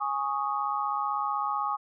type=chord; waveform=sine; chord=Ab suspended fourth; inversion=none; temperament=equal; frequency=830.6 / 1108.7 / 1244.5 Hz; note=Ab5 / Db6 / Eb6; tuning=0 / 0 / 0 cents; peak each=-31 dBFS; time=0-1.77 s; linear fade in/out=20 ms; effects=none